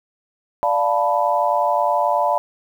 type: chord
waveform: sine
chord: B half-diminished seventh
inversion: first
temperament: equal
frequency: 587.3 / 698.5 / 880 / 987.8 Hz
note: D5 / F5 / A5 / B5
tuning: 0 / 0 / 0 / 0 cents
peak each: -21 dBFS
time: 0.63-2.38 s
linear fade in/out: 0 ms
effects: 8-bit